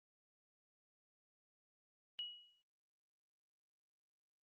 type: tone with exponential decay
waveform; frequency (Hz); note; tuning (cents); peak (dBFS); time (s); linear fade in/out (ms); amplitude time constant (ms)
sine; 2913; F#7; -28; -39; 2.19-2.62; 0; 92
effects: Opus 24 kbps